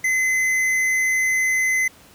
sine tone with tanh clipping, 2043 Hz, C7, 42 cents flat, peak -19 dBFS, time 0.04-1.88 s, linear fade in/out 5 ms, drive 13 dB, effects pink hiss -49 dBFS RMS until 2.14 s + high-pass 60 Hz 12 dB/octave

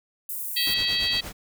pink high-pass noise, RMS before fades -32 dBFS, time 0.29-0.74 s, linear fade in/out 2 ms, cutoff 11000 Hz, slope 24 dB/octave
harmonic tone, 649 Hz, E5, 27 cents flat, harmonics 3 / 4 / 5 / 6 / 7, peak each -32 / -32 / -27 / -29 / -26 dBFS, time 0.56-1.21 s, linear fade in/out 10 ms
pink noise with tremolo, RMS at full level -35 dBFS, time 0.66-1.33 s, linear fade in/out 10 ms, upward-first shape triangle, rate 8.6 Hz, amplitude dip 80%
effects none

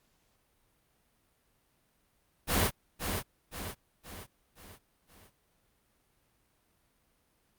pink noise with echo, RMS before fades -27 dBFS, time 2.47-2.71 s, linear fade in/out 50 ms, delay 520 ms, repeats 5, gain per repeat -6 dB, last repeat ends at 5.31 s, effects pink hiss -72 dBFS RMS until 7.58 s + Opus 48 kbps

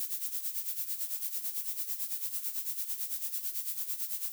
violet noise with tremolo, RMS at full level -33 dBFS, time 0-4.32 s, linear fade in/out 0 ms, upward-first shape sine, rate 9 Hz, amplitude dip 70%, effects none

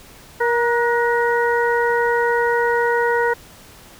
harmonic tone with a mistuned harmonic, 472.4 Hz, A#4, 23 cents sharp, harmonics 1 / 2 / 3 / 4, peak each -18 / -21 / -23 / -24 dBFS, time 0.4-3.34 s, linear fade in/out 10 ms, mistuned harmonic 3, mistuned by +54 cents, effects pink hiss -44 dBFS RMS until 3.99 s

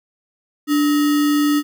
sine tone with sample-and-hold, 293.7 Hz, D4, in tune, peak -13 dBFS, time 0.67-1.63 s, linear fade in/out 50 ms, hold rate 1575 Hz, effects none

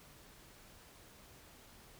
silence, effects pink hiss -59 dBFS RMS until 1.99 s

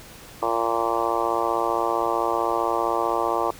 harmonic tone, 115.5 Hz, A#2, 16 cents flat, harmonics 3 / 4 / 5 / 6 / 7 / 8 / 9 / 10, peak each -29 / -29 / -29 / -29 / -29 / -29 / -29 / -29 dBFS, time 0.42-3.51 s, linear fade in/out 5 ms, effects pink hiss -44 dBFS RMS until 3.59 s

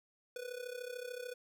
square tone with amplitude modulation, 493.9 Hz, B4, in tune, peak -39 dBFS, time 0.36-1.34 s, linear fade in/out 2 ms, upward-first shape sine, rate 33.5 Hz, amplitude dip 80%, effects none

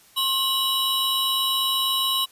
square tone cluster, 1069 / 2956 / 3884 Hz, C6 / F#7 / B7, +37 / -2 / -30 cents, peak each -28 / -25 / -25 dBFS, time 0.16-2.26 s, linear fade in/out 20 ms, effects white hiss -54 dBFS RMS until 2.31 s + resampled to 32000 Hz

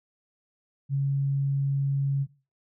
sine tone, 138.59 Hz, C#3, in tune, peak -22 dBFS, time 0.89-2.27 s, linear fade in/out 50 ms, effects noise-tail reverb RT60 0.3 s tail -17 dB re dry

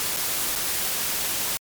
white noise with dropouts, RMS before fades -26 dBFS, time 0-1.57 s, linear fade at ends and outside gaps 0 ms, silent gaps 0.164-0.17 / 0.554-0.559 s, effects MP3 96 kbps

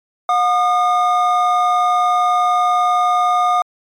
triangle tone pair together, 720.7 / 1218 Hz, F#5 / D#6, -46 / -37 cents, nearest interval major sixth, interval 909 cents, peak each -13 dBFS, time 0.29-3.62 s, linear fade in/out 2 ms, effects MP3 96 kbps

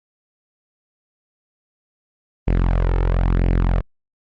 sawtooth tone with flanger, 43.81 Hz, F1, 6 cents sharp, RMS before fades -17 dBFS, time 2.47-3.81 s, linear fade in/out 10 ms, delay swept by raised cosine 0.39 to 2.29 ms, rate 1 Hz, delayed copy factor +0.6, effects low-pass 2000 Hz 12 dB/octave + Opus 32 kbps

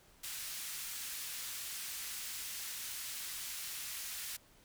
white band-pass noise, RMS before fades -43 dBFS, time 0.23-4.37 s, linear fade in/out 10 ms, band 1600 to 15000 Hz, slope 12 dB/octave, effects pink hiss -64 dBFS RMS until 4.64 s

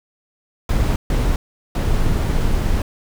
brown noise bursts at uneven times, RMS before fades -17 dBFS, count 3, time 0.69-0.96 / 1.1-1.36 / 1.75-2.82 s, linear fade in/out 2 ms, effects none

